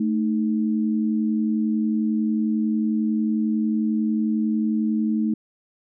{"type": "tone pair together", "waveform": "sine", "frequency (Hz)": [220, 311.1], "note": ["A3", "D#4"], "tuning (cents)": [0, 0], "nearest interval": "tritone", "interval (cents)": 600, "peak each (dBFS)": [-20, -26], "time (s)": [0, 5.34], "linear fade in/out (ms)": 5, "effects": []}